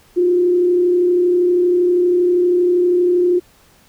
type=tone with frequency modulation; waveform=sine; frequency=355.6 Hz; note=F4; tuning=31 cents sharp; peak=-11 dBFS; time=0.16-3.4 s; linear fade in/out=20 ms; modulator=32.6 Hz; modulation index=0.31; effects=pink hiss -51 dBFS RMS until 3.88 s